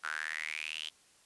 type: tone with high-pass filter sweep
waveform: sawtooth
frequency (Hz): 77.78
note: D#2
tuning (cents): 0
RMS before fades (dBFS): -39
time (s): 0.03-0.9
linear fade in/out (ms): 20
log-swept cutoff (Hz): 1400 to 3200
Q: 7.9
effects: white hiss -64 dBFS RMS until 1.25 s + resampled to 24000 Hz